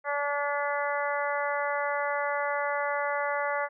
harmonic tone, 287.6 Hz, D4, 36 cents flat, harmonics 2 / 3 / 4 / 5 / 6 / 7, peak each -31 / -33 / -34 / -35 / -36 / -36 dBFS, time 0.04-3.69 s, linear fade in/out 50 ms, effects none

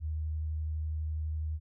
sine tone with vibrato, 77.78 Hz, D#2, in tune, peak -31 dBFS, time 0-1.6 s, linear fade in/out 50 ms, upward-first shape triangle, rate 12 Hz, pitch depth 13 cents each way, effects none

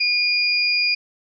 sine tone pair together, 2431 / 4862 Hz, D#7 / D#8, -41 / -41 cents, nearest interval octave, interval 1200 cents, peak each -19 / -20 dBFS, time 0-0.95 s, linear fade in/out 10 ms, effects none

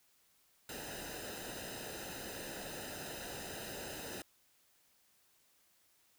pink noise with comb filter, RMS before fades -45 dBFS, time 0.69-4.22 s, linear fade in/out 2 ms, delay 0.89 ms, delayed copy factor -0.75, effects white hiss -71 dBFS RMS until 6.18 s

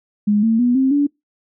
sine tone with pitch steps, 207.7 / 225.2 / 244.2 / 264.7 / 287 Hz, G#3 / A3 / B3 / C4 / D4, 0 / +40 / -19 / +20 / -40 cents, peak -12 dBFS, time 0.27-1.07 s, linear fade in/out 10 ms, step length 160 ms, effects noise-tail reverb RT60 0.2 s tail -26 dB re dry

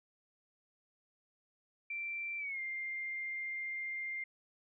sine tone with pitch glide, 2349 to 2105 Hz, D7 to C7, 0 to +10 cents, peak -37 dBFS, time 1.9-4.24 s, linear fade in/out 5 ms, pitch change -190 cents, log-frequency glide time 2.38-2.6 s, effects none

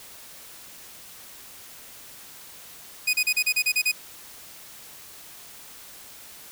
sawtooth tone bursts, 2489 Hz, D#7, in tune, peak -16 dBFS, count 9, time 3.07-3.918 s, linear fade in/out 10 ms, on 64 ms, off 34 ms, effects white hiss -45 dBFS RMS until 6.51 s

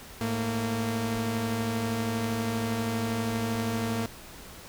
sawtooth tone pair together, 108.43 / 229.4 Hz, A2 / A#3, -25 / -28 cents, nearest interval octave + minor second, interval 1297 cents, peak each -28 / -25 dBFS, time 0.21-4.06 s, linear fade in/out 0 ms, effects pink hiss -46 dBFS RMS until 4.68 s

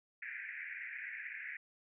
pink band-pass noise, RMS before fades -45 dBFS, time 0.22-1.57 s, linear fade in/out 5 ms, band 1600 to 2400 Hz, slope 96 dB/octave, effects none

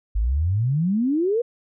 sine exponential sweep, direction up, 48.74 to 493.9 Hz, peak -18 dBFS, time 0.15-1.42 s, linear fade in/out 10 ms, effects none

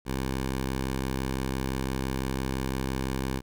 10% pulse tone, 65.9 Hz, C2, 13 cents sharp, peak -20 dBFS, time 0.05-3.42 s, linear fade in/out 50 ms, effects none

